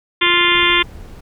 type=harmonic tone; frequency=349.2 Hz; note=F4; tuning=in tune; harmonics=1 / 3 / 4 / 5 / 6 / 7 / 8 / 9 / 10; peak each=-21 / -19 / -23 / -22 / -17 / -21 / -21 / -20 / -19 dBFS; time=0.21-0.83 s; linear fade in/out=10 ms
type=click train; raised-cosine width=2 ms; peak=-23 dBFS; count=14; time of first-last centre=0.23-0.701 s; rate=27.6 Hz
type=noise; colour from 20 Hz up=brown; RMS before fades=-35 dBFS; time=0.54-1.21 s; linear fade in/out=10 ms
effects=none